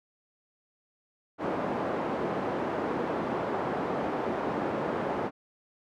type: band-pass noise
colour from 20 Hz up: pink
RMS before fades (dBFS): -31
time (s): 1.38-5.31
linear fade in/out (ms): 50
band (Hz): 270 to 940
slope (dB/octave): 12
effects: none